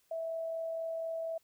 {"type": "tone with amplitude modulation", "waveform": "sine", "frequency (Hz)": 655, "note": "E5", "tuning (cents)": -11, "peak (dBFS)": -33, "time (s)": [0.11, 1.38], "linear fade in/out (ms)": 5, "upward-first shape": "sine", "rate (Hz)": 44.1, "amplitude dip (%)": 25, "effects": ["white hiss -72 dBFS RMS until 1.43 s"]}